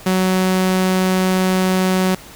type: tone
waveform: sawtooth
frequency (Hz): 186.3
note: F#3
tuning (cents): +12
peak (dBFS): -10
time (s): 0.06-2.15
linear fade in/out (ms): 5
effects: pink hiss -39 dBFS RMS until 2.35 s